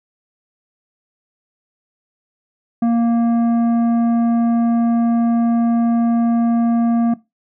triangle tone with tanh clipping, 233.1 Hz, A#3, in tune, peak -14 dBFS, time 2.82-7.14 s, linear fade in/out 5 ms, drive 13 dB, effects noise-tail reverb RT60 0.2 s tail -18 dB re dry

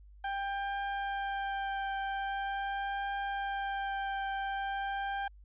30% pulse tone with vibrato, 790 Hz, G5, 13 cents sharp, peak -30 dBFS, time 0.24-5.28 s, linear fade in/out 5 ms, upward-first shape triangle, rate 0.43 Hz, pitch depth 15 cents each way, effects added 50 Hz sine -52 dBFS peak until 5.44 s + resampled to 8000 Hz

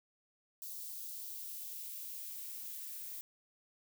violet noise with high-pass filter sweep, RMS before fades -45 dBFS, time 0.62-3.21 s, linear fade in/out 0 ms, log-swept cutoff 4500 to 1400 Hz, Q 1.2, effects none

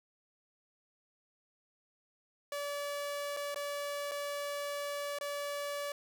sawtooth tone with dropouts, 575 Hz, D5, 37 cents flat, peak -32 dBFS, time 2.52-5.92 s, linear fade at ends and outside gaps 2 ms, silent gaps 3.366-3.37 / 3.545-3.559 / 4.113-4.117 / 5.187-5.21 s, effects none

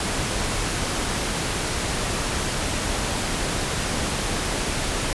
pink noise, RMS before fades -25 dBFS, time 0-5.13 s, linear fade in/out 2 ms, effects resampled to 24000 Hz

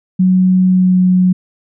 sine tone with pitch glide, 185 to 183.19 Hz, F#3 to F#3, 0 to -17 cents, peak -7 dBFS, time 0.19-1.33 s, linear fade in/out 10 ms, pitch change -17 cents, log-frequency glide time 0.66-1 s, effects none

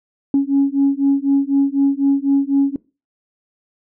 sine beating tone pair, 275.4 / 279.4 Hz, C#4 / C#4, -11 / +14 cents, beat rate 4 Hz, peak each -15 dBFS, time 0.34-2.76 s, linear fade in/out 2 ms, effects noise-tail reverb RT60 0.3 s tail -21 dB re dry + tanh soft clip ceiling -7 dBFS

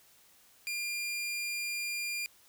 sawtooth tone, 2400 Hz, D7, 37 cents sharp, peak -30 dBFS, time 0.67-2.26 s, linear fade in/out 0 ms, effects white hiss -62 dBFS RMS until 2.48 s

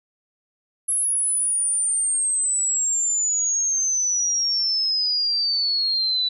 sine exponential sweep, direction down, 10860 to 3951 Hz, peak -19 dBFS, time 0.88-6.29 s, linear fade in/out 10 ms, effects none

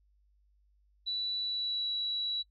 sine tone with pitch glide, 3952 to 3916 Hz, B7 to B7, 0 to -15 cents, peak -31 dBFS, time 1.06-2.43 s, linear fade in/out 20 ms, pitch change -15 cents, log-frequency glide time 1.39-1.91 s, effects noise-tail reverb RT60 0.1 s tail -20 dB re dry + added 50 Hz sine -65 dBFS peak until 2.5 s

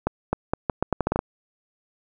accelerating click train, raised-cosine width 1 ms, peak -7 dBFS, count 11, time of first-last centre 0.07-1.191 s, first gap 260 ms, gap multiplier 0.79, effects none

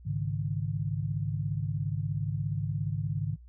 sine chord, Ab suspended fourth, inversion none, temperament equal, 103.83 / 138.59 / 155.56 Hz, Ab2 / Db3 / Eb3, 0 / 0 / 0 cents, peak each -33 dBFS, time 0.05-3.36 s, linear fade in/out 20 ms, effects noise-tail reverb RT60 0.1 s tail -20 dB re dry + added 60 Hz sine -48 dBFS peak until 3.48 s

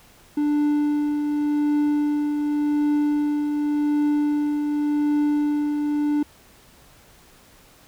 triangle tone with tremolo, 295 Hz, D4, 8 cents sharp, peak -15 dBFS, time 0.37-6.23 s, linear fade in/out 5 ms, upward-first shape triangle, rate 0.88 Hz, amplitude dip 40%, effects pink hiss -52 dBFS RMS until 7.87 s

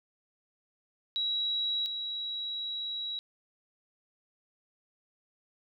sine tone pair in turn, 3879 / 3879 Hz, B7 / B7, -32 / -32 cents, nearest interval unison, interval 0 cents, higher neither, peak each -28 / -33 dBFS, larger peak first, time 1.16-1.86 / 1.86-3.19 s, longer second, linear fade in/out 0 ms, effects none

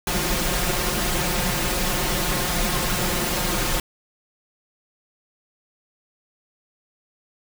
pink noise with comb filter, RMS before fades -23 dBFS, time 0.07-3.8 s, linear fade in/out 2 ms, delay 5.6 ms, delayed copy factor +0.75, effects none

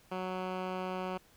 10% pulse tone with low-pass filter, 185 Hz, F#3, in tune, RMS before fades -37 dBFS, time 0.11-1.18 s, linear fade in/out 10 ms, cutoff 2500 Hz, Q 0.84, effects pink hiss -63 dBFS RMS until 1.36 s

